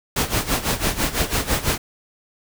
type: noise with tremolo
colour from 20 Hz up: pink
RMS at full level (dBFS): -19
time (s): 0.16-1.78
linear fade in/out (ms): 5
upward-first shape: sine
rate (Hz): 6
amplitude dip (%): 80
effects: none